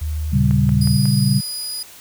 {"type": "tone with pitch glide", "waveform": "sine", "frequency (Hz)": [76.6, 79.3], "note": ["D#2", "D#2"], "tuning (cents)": [-27, 33], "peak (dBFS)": -20, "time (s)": [0.01, 0.97], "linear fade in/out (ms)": 10, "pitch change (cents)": 60, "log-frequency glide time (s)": [0.48, 0.74]}
{"type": "chord", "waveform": "sine", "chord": "G diminished", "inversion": "first", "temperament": "equal", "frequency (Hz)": [116.54, 138.59, 196], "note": ["Bb2", "Db3", "G3"], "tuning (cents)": [0, 0, 0], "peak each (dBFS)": [-19, -16, -18], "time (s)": [0.32, 1.41], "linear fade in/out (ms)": 20}
{"type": "click train", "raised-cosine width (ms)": 0.5, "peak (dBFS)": -19, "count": 4, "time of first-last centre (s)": [0.51, 1.055], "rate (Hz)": 5.5}
{"type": "tone", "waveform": "25% pulse", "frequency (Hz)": 4933, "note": "D#8", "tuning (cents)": -16, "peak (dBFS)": -20, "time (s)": [0.81, 1.83], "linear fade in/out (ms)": 5}
{"effects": ["white hiss -42 dBFS RMS until 2 s"]}